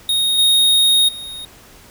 square tone with level steps, 3729 Hz, A#7, in tune, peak -15 / -11 / -29 dBFS, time 0.09-1.45 s, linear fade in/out 2 ms, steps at 0.38 / 1.08 s, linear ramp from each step 10 ms, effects pink hiss -44 dBFS RMS until 1.9 s

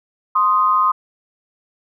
sine tone pair together, 1046.5 / 1244.5 Hz, C6 / D#6, 0 / 0 cents, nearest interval minor third, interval 300 cents, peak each -15 dBFS, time 0.35-0.92 s, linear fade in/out 10 ms, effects none

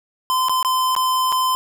square tone with dropouts, 1028 Hz, C6, 31 cents flat, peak -17 dBFS, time 0.3-1.55 s, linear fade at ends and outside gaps 0 ms, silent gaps 0.485-0.495 / 0.628-0.648 / 0.951-0.964 / 1.321-1.325 s, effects none

